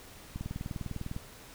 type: click train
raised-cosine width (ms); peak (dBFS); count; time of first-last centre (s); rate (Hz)
5; -24; 17; 0.36-1.164; 19.9
effects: pink hiss -51 dBFS RMS until 1.54 s